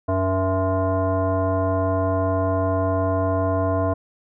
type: tone with frequency modulation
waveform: sine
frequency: 284.8 Hz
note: C#4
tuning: 47 cents sharp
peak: -18 dBFS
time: 0.08-3.94 s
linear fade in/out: 10 ms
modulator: 378 Hz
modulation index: 1.7
effects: none